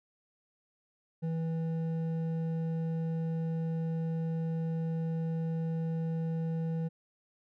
sine tone with hard clipping, 163.2 Hz, E3, 17 cents flat, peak -32 dBFS, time 1.22-6.89 s, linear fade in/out 20 ms, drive 7 dB, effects none

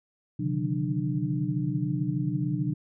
sine tone cluster, 129.1 / 144.4 / 156.1 / 182.5 / 299.5 Hz, C3 / D3 / D#3 / F#3 / D4, -23 / -29 / +6 / -24 / +34 cents, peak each -31 / -31 / -33 / -32 / -32 dBFS, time 0.39-2.74 s, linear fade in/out 10 ms, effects none

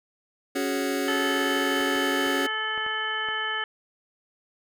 sawtooth chord, C# suspended fourth, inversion none, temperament just, 277.2 / 369.6 / 415.8 Hz, C#4 / F#4 / G#4, 0 / -2 / +2 cents, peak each -23 / -26 / -27 dBFS, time 0.55-2.47 s, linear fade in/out 10 ms
harmonic tone, 435 Hz, A4, 20 cents flat, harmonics 1 / 2 / 3 / 4 / 5 / 7, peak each -40 / -36 / -33 / -29 / -39 / -32 dBFS, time 1.08-3.64 s, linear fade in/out 2 ms
clicks, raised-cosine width 0.5 ms, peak -23 dBFS, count 6, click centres 1.805 / 1.959 / 2.266 / 2.777 / 2.864 / 3.287 s
effects none

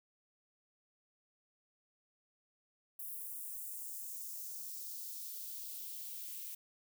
violet noise with high-pass filter sweep, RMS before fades -45 dBFS, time 2.99-6.55 s, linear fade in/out 5 ms, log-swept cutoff 11000 to 2300 Hz, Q 1.5, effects none

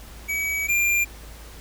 square tone pair in turn, 2275 / 2390 Hz, C#7 / D7, +44 / +30 cents, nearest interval minor second, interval 86 cents, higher second, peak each -24 / -19 dBFS, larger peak second, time 0.28-0.68 / 0.68-1.05 s, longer first, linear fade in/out 20 ms, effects added 55 Hz sine -41 dBFS peak until 1.6 s + pink hiss -45 dBFS RMS until 1.6 s

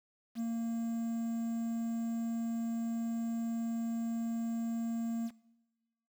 triangle tone with quantisation, 229.8 Hz, A#3, 25 cents flat, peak -30 dBFS, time 0.35-5.31 s, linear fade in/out 50 ms, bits 9, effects noise-tail reverb RT60 1.0 s tail -20 dB re dry

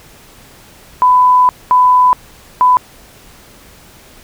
sine tone bursts at uneven times, 1000 Hz, B5, 21 cents sharp, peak -5 dBFS, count 3, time 1.02-1.49 / 1.71-2.13 / 2.61-2.77 s, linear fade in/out 0 ms, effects pink hiss -41 dBFS RMS until 4.23 s

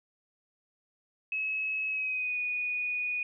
sine tone with pitch glide, 2574 to 2469 Hz, E7 to D#7, -42 to -14 cents, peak -29 dBFS, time 1.32-3.23 s, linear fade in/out 2 ms, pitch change -72 cents, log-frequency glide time 1.88-2.38 s, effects none

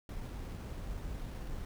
brown noise with sample-and-hold, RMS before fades -41 dBFS, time 0.09-1.65 s, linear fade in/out 2 ms, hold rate 7350 Hz, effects none

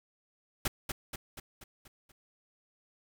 pink noise with echo, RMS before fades -30 dBFS, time 0.65-0.68 s, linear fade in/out 5 ms, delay 240 ms, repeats 6, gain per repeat -5 dB, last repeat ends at 2.12 s, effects none

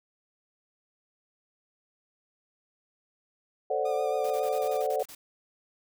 sine chord, D dominant seventh, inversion second, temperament equal with one note detuned, 440 / 523.3 / 584.6 / 740 Hz, A4 / C5 / D5 / F#5, 0 / 0 / -8 / 0 cents, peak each -31 dBFS, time 3.7-5.03 s, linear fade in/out 5 ms
sawtooth tone with vibrato, 1207 Hz, D6, 47 cents sharp, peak -40 dBFS, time 3.85-4.82 s, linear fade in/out 5 ms, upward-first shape triangle, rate 7.3 Hz, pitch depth 44 cents each way
white noise bursts, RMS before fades -46 dBFS, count 10, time 4.24-5.15 s, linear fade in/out 5 ms, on 64 ms, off 30 ms
effects none

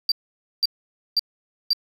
triangle tone bursts, 4699 Hz, D8, in tune, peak -14 dBFS, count 4, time 0.09-1.732 s, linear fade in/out 2 ms, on 28 ms, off 510 ms, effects tanh soft clip ceiling -11 dBFS

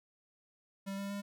square tone with pitch steps, 196 / 198.62 / 201.3 Hz, G3 / G3 / G3, 0 / +23 / +46 cents, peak -38 dBFS, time 0.86-1.22 s, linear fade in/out 20 ms, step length 120 ms, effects none

